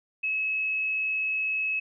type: tone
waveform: sine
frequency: 2578 Hz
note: E7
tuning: 39 cents flat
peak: -25 dBFS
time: 0.23-1.8 s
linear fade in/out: 10 ms
effects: none